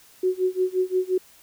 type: tone with tremolo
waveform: sine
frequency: 370 Hz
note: F#4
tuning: in tune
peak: -17 dBFS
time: 0.23-1.18 s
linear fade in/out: 5 ms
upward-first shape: sine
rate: 5.7 Hz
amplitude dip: 95%
effects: white hiss -53 dBFS RMS until 1.42 s